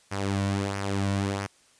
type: tone with flanger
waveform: sawtooth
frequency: 98.8 Hz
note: G2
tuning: 14 cents sharp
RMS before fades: -28 dBFS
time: 0.11-1.47 s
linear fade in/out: 10 ms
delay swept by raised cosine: 0.25 to 2.45 ms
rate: 1.5 Hz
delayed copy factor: -0.55
effects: white hiss -60 dBFS RMS until 1.79 s + resampled to 22050 Hz